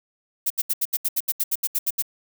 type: noise bursts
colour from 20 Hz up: violet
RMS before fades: -22 dBFS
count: 14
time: 0.46-2.024 s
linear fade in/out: 10 ms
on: 43 ms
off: 74 ms
effects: none